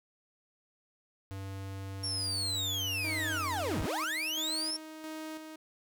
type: tone with pitch glide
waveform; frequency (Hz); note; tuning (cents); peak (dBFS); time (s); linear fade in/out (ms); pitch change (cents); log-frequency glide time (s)
square; 97.1 to 91.65; G2 to F#2; -16 to -16; -39; 1.31-3.86; 0; -100; 3.3-3.44
type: linear two-way sweep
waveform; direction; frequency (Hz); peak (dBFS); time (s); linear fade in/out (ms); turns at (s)
35% pulse; down then up; 5550 to 30.87 to 5550; -30; 2.03-4.77; 10; 3.82
type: tone with tremolo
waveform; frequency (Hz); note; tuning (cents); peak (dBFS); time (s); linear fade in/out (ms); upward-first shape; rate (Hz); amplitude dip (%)
sawtooth; 313.7; D#4; +14; -35; 3.04-5.56; 5; square; 1.5; 45
effects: none